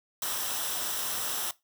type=noise with comb filter; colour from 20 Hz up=white; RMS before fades=-32 dBFS; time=0.22-1.51 s; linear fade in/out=2 ms; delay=0.44 ms; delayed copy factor=-0.55; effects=noise-tail reverb RT60 0.2 s tail -19 dB re dry